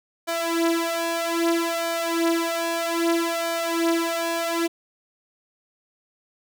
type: tone with flanger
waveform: sawtooth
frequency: 334.6 Hz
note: E4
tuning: 26 cents sharp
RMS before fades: -24 dBFS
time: 0.27-4.68 s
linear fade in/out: 20 ms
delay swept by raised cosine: 1.3 to 4.8 ms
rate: 0.62 Hz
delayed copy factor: +0.85
effects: none